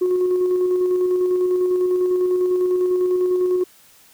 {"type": "tone with tremolo", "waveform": "sine", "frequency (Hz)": 363.8, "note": "F#4", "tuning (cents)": -29, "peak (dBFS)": -13, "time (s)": [0.01, 3.64], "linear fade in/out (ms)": 10, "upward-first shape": "square", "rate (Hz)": 10, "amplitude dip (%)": 30, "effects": ["tanh soft clip ceiling -13 dBFS", "white hiss -51 dBFS RMS until 4.13 s"]}